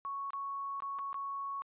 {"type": "tone with dropouts", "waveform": "sine", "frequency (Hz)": 1108.7, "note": "C#6", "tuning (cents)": 0, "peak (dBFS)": -36, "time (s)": [0.05, 1.62], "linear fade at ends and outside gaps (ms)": 0, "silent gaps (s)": [[0.305, 0.333], [0.803, 0.822], [0.987, 0.991], [1.13, 1.143]], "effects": ["resampled to 8000 Hz"]}